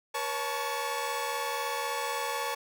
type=tone cluster; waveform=sawtooth; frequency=477.3 / 552 / 871 / 1120 Hz; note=A#4 / C#5 / A5 / C#6; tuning=+41 / -7 / -18 / +18 cents; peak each=-34 / -34 / -30 / -33 dBFS; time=0.14-2.55 s; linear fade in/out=10 ms; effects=none